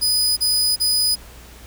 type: tone bursts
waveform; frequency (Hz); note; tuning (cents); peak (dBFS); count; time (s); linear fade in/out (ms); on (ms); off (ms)
sawtooth; 4978; D#8; 0; -13; 3; 0.01-1.158; 20; 360; 34
effects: added 60 Hz sine -41 dBFS peak until 1.66 s + pink hiss -44 dBFS RMS until 1.66 s